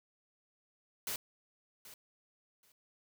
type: noise with echo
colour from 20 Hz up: white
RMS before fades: -38 dBFS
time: 1.07-1.16 s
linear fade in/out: 2 ms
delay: 780 ms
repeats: 2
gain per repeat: -15 dB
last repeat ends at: 2.72 s
effects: none